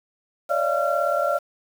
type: tone cluster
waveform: sine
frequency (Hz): 564 / 602 / 684 / 1369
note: C#5 / D5 / F5 / F6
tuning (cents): +30 / +43 / -36 / -35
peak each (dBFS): -25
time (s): 0.49-1.39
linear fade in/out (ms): 20
effects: 7-bit